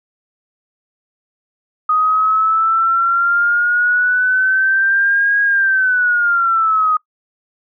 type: exponential two-way sweep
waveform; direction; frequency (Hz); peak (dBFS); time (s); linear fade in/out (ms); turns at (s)
sine; up then down; 1244.5 to 1645 to 1244.5; -11; 1.89-6.97; 5; 5.41
effects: noise-tail reverb RT60 0.1 s tail -23 dB re dry